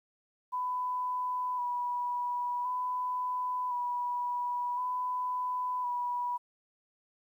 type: tone with vibrato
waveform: sine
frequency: 987.8 Hz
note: B5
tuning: in tune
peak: -30 dBFS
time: 0.52-6.38 s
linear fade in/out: 20 ms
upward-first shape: square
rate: 0.47 Hz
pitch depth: 20 cents each way
effects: 11-bit